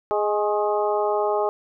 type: harmonic tone with a mistuned harmonic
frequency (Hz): 208.2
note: G#3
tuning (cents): +5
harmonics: 2 / 3 / 4 / 5 / 6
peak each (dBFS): -23 / -25 / -25 / -31 / -32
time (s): 0.11-1.49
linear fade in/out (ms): 0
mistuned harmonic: 5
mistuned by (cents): +51
effects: none